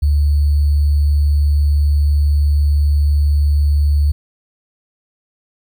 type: tone with sample-and-hold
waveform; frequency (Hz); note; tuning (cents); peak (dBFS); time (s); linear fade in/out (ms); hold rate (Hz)
sine; 73; D2; -10; -10; 0.02-4.12; 10; 4410
effects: none